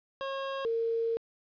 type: tone pair in turn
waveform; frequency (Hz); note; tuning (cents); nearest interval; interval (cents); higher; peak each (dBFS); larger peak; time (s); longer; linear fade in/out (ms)
25% pulse / sine; 543 / 457.9; C#5 / A#4; -36 / -31; minor third; 295; first; -29 / -27; second; 0.21-0.65 / 0.65-1.17; second; 0
effects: resampled to 11025 Hz + 10-bit